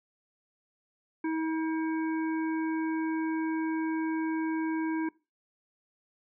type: harmonic tone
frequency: 320 Hz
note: D#4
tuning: 49 cents sharp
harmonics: 1 / 3 / 5 / 7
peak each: -28 / -38 / -42 / -45 dBFS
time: 1.24-5.09 s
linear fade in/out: 5 ms
effects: noise-tail reverb RT60 0.3 s tail -22 dB re dry